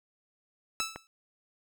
10% pulse tone with exponential decay, 1314 Hz, E6, 6 cents flat, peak -19 dBFS, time 0.8-1.07 s, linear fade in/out 0 ms, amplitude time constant 58 ms
clicks, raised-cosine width 0.5 ms, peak -23 dBFS, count 2, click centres 0.803 / 0.96 s
effects none

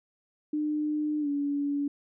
sine tone with pitch glide, 301.4 to 285.6 Hz, D4 to D4, +45 to -48 cents, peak -26 dBFS, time 0.53-1.88 s, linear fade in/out 5 ms, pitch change -93 cents, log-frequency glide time 1.2-1.28 s, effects none

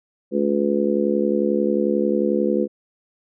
harmonic tone, 71.2 Hz, C#2, 47 cents sharp, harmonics 3 / 4 / 5 / 6 / 7, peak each -22 / -26 / -22 / -27 / -23 dBFS, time 0.31-2.68 s, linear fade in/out 50 ms, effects none

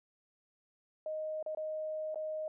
sine tone with dropouts, 622.3 Hz, D#5, in tune, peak -35 dBFS, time 1.06-2.48 s, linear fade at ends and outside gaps 2 ms, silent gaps 1.427-1.462 / 1.549-1.572 / 2.145-2.157 s, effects none

